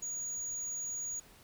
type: tone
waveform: sine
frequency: 6770 Hz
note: G#8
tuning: 32 cents sharp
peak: -33 dBFS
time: 0.02-1.2 s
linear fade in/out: 10 ms
effects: tanh soft clip ceiling -35 dBFS + pink hiss -59 dBFS RMS until 1.43 s